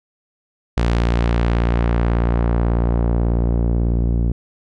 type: tone with low-pass filter sweep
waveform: sawtooth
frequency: 58.27 Hz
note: A#1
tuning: in tune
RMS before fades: -17 dBFS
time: 0.77-4.32 s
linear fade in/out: 5 ms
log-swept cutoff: 5400 to 290 Hz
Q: 0.71
effects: none